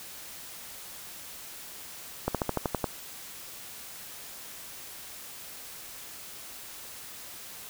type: slowing click train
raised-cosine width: 1 ms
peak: -12 dBFS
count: 8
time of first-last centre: 2.28-2.842 s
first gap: 67 ms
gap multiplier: 1.06
effects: white hiss -44 dBFS RMS until 7.69 s